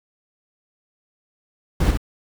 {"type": "noise with echo", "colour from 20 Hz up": "brown", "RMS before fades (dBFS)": -18, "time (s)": [1.8, 1.91], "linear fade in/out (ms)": 5, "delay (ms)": 64, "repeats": 1, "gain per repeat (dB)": -4, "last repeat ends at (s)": 1.974, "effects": []}